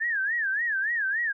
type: tone with vibrato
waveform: sine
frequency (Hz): 1718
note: A6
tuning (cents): -42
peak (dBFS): -24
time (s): 0-1.33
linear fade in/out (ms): 20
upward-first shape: sine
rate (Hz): 3.5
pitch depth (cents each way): 190
effects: none